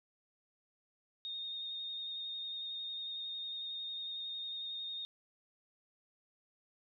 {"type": "tone with vibrato", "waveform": "sine", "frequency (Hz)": 3689, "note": "A#7", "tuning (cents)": -19, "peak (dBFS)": -39, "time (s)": [1.25, 5.05], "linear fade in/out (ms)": 0, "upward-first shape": "square", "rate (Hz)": 11, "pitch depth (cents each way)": 13, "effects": []}